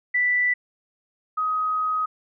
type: tone pair in turn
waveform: sine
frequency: 1975.5 / 1258.9 Hz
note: B6 / D#6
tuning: 0 / +20 cents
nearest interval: minor sixth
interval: 780 cents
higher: first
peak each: -18 / -21 dBFS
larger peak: first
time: 0.14-0.54 / 1.37-2.06 s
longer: second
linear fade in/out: 10 ms
effects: none